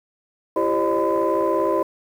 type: tone cluster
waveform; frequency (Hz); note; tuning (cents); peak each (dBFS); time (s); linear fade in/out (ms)
sine; 335.3 / 391.9 / 532 / 605 / 1010; E4 / G4 / C5 / D#5 / B5; +30 / 0 / +29 / -49 / +39; -23; 0.56-1.83; 5
effects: tanh soft clip ceiling -11 dBFS + 8-bit